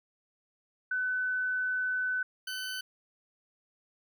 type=tone pair in turn; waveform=sine / 20% pulse; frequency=1506 / 1512.9 Hz; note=F#6 / F#6; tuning=+30 / +38 cents; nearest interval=unison; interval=8 cents; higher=second; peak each=-28 / -30 dBFS; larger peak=first; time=0.91-2.23 / 2.47-2.81 s; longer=first; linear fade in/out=5 ms; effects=none